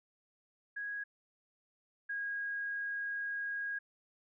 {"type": "tone pair in turn", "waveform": "sine", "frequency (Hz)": [1654, 1638.8], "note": ["G#6", "G#6"], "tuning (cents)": [-8, -24], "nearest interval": "unison", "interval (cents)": 16, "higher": "first", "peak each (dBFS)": [-37, -35], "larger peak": "second", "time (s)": [[0.76, 1.04], [2.09, 3.79]], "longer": "second", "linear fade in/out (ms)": 10, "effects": []}